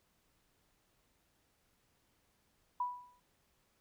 sine tone with exponential decay, 985 Hz, B5, 5 cents flat, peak -30 dBFS, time 2.8-3.2 s, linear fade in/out 5 ms, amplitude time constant 85 ms, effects pink hiss -75 dBFS RMS until 3.8 s

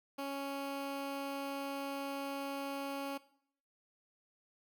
15% pulse tone with notch filter, 277.4 Hz, C#4, 1 cent sharp, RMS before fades -40 dBFS, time 0.18-3.18 s, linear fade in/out 10 ms, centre 7300 Hz, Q 1.9, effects noise-tail reverb RT60 0.6 s tail -18 dB re dry

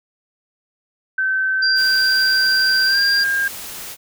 sine tone with pitch glide, 1539 to 1609 Hz, G6 to G6, -32 to +45 cents, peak -16 dBFS, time 1.18-3.48 s, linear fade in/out 5 ms, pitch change +77 cents, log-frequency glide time 2.86-3 s
sine tone, 4761 Hz, D8, 23 cents sharp, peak -16 dBFS, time 1.62-3.24 s, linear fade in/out 10 ms
white noise, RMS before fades -32 dBFS, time 1.75-3.97 s, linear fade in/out 50 ms
effects none

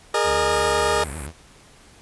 20% pulse chord, Ab suspended second, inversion none, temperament equal with one note detuned, 415.3 / 466.2 / 609.1 Hz, Ab4 / Bb4 / Eb5, 0 / 0 / -37 cents, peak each -18 dBFS, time 0.14-1.04 s, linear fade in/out 5 ms
sawtooth tone with vibrato, 73.7 Hz, D2, 7 cents sharp, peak -27 dBFS, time 0.23-1.33 s, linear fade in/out 50 ms, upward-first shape triangle, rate 7.7 Hz, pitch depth 230 cents each way
white band-stop noise, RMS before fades -35 dBFS, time 0.52-1.27 s, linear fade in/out 10 ms, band 2500 to 7600 Hz, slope 96 dB/octave
effects pink hiss -50 dBFS RMS until 2.01 s + resampled to 24000 Hz

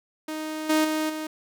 sawtooth tone with level steps, 311.1 Hz, D#4, in tune, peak -26 / -15 / -20 / -26 dBFS, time 0.28-1.27 s, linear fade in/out 5 ms, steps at 0.69 / 0.84 / 1.09 s, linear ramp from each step 10 ms, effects none

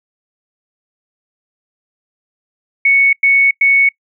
sine tone bursts, 2217 Hz, C#7, in tune, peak -7 dBFS, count 3, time 2.85-3.89 s, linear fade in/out 5 ms, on 280 ms, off 100 ms, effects noise-tail reverb RT60 0.1 s tail -26 dB re dry

